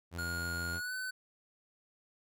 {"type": "tone with vibrato", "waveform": "sawtooth", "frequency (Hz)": 85.7, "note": "F2", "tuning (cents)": -32, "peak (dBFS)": -35, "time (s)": [0.11, 0.81], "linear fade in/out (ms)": 50, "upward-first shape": "triangle", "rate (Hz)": 6.4, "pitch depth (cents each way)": 8}
{"type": "tone with pitch glide", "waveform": "square", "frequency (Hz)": [1428, 1511.2], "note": ["F6", "F#6"], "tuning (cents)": [38, 36], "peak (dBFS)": -37, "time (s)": [0.18, 1.11], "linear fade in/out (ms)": 10, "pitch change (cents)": 98, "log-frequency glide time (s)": [0.73, 0.94]}
{"effects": []}